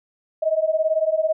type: beating tone pair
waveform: sine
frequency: 622.3 / 640.3 Hz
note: D#5 / D#5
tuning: 0 / +49 cents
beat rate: 18 Hz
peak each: -21 / -20 dBFS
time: 0.42-1.33 s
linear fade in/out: 10 ms
effects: none